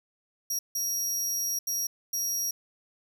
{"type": "tone bursts at uneven times", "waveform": "sawtooth", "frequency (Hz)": 5670, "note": "F8", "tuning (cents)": 25, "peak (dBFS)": -25, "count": 4, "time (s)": [[0.5, 0.59], [0.75, 1.59], [1.67, 1.87], [2.13, 2.51]], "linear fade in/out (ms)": 5, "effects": []}